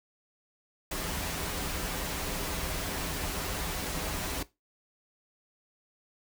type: noise with comb filter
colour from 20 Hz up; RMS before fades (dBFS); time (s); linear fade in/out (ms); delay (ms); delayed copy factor
pink; -34; 0.91-4.43; 5; 8.7; -0.5
effects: noise-tail reverb RT60 0.2 s tail -17 dB re dry

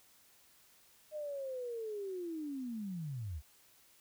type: linear sweep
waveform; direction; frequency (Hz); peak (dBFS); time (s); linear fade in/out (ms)
sine; down; 618 to 65.41; -38; 1.11-3.42; 50
effects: white hiss -65 dBFS RMS until 4 s

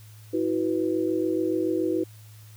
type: chord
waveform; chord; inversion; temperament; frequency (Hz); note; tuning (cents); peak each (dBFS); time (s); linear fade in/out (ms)
sine; E suspended second; none; equal with one note detuned; 323 / 370 / 493.9; E4 / F#4 / B4; -35 / 0 / 0; -25 / -27 / -30; 0.33-2.04; 10
effects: added 107 Hz sine -45 dBFS peak until 2.56 s + white hiss -55 dBFS RMS until 2.56 s

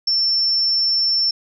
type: tone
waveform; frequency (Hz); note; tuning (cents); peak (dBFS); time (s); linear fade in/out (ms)
sine; 5390; E8; +38; -15; 0.07-1.31; 5
effects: none

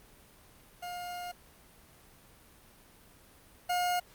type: tone pair in turn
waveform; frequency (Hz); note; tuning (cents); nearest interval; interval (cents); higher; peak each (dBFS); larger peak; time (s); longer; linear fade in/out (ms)
40% pulse; 710 / 714.5; F5 / F5; +28 / +39; unison; 11; second; -37 / -27; second; 0.82-1.32 / 3.69-4; first; 10
effects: pink hiss -58 dBFS RMS until 4.14 s + Opus 32 kbps

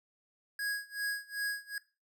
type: tone with tremolo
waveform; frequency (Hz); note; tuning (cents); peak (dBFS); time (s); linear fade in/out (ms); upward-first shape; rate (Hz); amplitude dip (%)
square; 1654; G#6; -8; -32; 0.59-1.78; 2; sine; 2.6; 95
effects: noise-tail reverb RT60 0.3 s tail -18 dB re dry

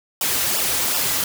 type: noise with flanger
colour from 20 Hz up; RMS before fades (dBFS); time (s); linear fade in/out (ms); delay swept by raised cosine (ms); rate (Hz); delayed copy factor
white; -21; 0.21-1.24; 2; 0.47 to 5.47; 2.7; -0.8
effects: none

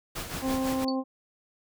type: noise with tremolo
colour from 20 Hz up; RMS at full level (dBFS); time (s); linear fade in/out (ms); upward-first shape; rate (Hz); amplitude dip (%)
pink; -34; 0.15-0.85; 10; sine; 6; 55
type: harmonic tone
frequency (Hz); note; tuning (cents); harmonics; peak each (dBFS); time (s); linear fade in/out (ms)
263.1; C4; +10; 1 / 2 / 3 / 4; -27 / -33 / -37 / -39; 0.41-1.04; 50
type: tone with exponential decay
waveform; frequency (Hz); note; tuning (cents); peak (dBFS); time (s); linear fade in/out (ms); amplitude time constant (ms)
sine; 4487; C#8; +20; -26; 0.88-0.96; 2; 17
effects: none

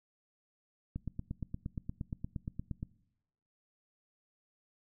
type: click train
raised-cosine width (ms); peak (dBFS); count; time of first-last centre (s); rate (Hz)
5; -25; 17; 0.96-2.829; 8.56
effects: noise-tail reverb RT60 0.9 s tail -22 dB re dry

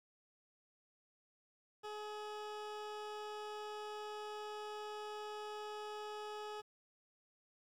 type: tone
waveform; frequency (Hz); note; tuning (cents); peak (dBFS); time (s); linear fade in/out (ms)
20% pulse; 422.5; G#4; +30; -39; 1.83-6.62; 20
effects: low-pass 6000 Hz 12 dB/octave + 11-bit

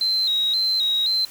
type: tone with vibrato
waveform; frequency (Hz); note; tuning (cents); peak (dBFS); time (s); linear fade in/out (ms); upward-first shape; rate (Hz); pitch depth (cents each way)
sine; 3951; B7; 0; -18; 0.01-1.25; 2; square; 1.9; 63
effects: white hiss -43 dBFS RMS until 1.3 s

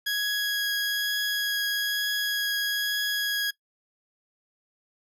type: tone with vibrato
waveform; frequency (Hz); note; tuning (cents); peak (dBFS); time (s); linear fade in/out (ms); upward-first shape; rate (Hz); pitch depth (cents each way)
20% pulse; 1661.2; G#6; 0; -20; 0.06-3.51; 10; triangle; 1.1; 8
effects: noise-tail reverb RT60 0.1 s tail -20 dB re dry

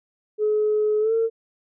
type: tone with pitch glide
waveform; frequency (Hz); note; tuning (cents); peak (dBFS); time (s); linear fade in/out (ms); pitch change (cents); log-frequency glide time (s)
sine; 425.3 to 453.2; G#4 to A#4; +41 to -49; -17; 0.38-1.3; 50; +110; 1-1.13
effects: tanh soft clip ceiling -13 dBFS

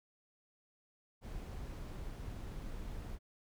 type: noise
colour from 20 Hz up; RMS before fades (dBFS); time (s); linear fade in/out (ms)
brown; -44; 1.21-3.19; 50
effects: none

